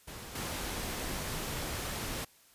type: noise with level steps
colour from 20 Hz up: pink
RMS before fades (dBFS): -45 / -37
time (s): 0.07-2.25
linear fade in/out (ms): 10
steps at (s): 0.35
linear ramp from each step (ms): 5
effects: white hiss -62 dBFS RMS until 2.54 s + resampled to 32000 Hz